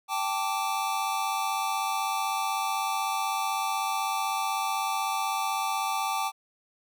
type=chord; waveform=square; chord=G suspended second; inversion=none; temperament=equal with one note detuned; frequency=784 / 880 / 1166.5 Hz; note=G5 / A5 / D6; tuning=0 / 0 / -12 cents; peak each=-32 dBFS; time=0.08-6.32 s; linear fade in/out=50 ms; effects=none